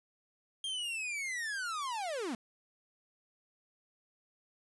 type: linear sweep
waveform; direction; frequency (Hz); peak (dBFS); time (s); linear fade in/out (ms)
45% pulse; down; 3227 to 207.7; -35; 0.64-2.35; 2
effects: resampled to 24000 Hz